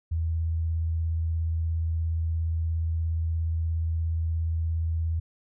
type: tone with vibrato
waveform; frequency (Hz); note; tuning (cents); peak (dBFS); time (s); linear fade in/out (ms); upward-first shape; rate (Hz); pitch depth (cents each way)
sine; 81.7; E2; -15; -24; 0.11-5.2; 10; sine; 17; 18
effects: none